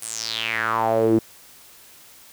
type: tone with band-pass filter sweep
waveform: sawtooth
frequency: 112.8 Hz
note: A2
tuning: 44 cents sharp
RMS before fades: -22 dBFS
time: 0.02-1.19 s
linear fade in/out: 5 ms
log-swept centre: 10000 to 290 Hz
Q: 5.3
effects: white hiss -48 dBFS RMS until 2.32 s